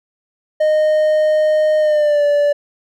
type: tone with pitch glide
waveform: triangle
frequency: 616 to 581.4 Hz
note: D#5 to D5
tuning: -17 to -18 cents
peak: -9 dBFS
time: 0.6-2.53 s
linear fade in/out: 10 ms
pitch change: -101 cents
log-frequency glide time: 1.79-2.24 s
effects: none